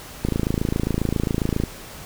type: click train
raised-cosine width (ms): 3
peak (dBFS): -8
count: 39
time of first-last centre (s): 0.25-1.637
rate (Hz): 27.4
effects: pink hiss -39 dBFS RMS until 2.05 s